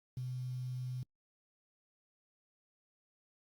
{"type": "tone with quantisation", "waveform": "sine", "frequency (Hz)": 126.7, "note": "B2", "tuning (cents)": 45, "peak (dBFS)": -37, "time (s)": [0.17, 1.03], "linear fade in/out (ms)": 2, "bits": 10, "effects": ["Opus 48 kbps"]}